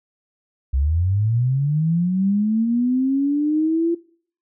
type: linear sweep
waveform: sine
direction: up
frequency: 63.1 to 341.5 Hz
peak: -16 dBFS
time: 0.73-3.95 s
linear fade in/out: 10 ms
effects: noise-tail reverb RT60 0.5 s tail -20 dB re dry